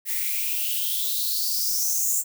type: noise with high-pass filter sweep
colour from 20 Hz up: violet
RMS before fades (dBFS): -25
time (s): 0.05-2.24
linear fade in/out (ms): 50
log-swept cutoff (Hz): 1900 to 7500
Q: 7.1
effects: none